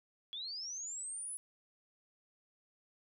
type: linear sweep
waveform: sine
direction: up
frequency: 3322 to 10300 Hz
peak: -40 dBFS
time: 0.33-1.37 s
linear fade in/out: 0 ms
effects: none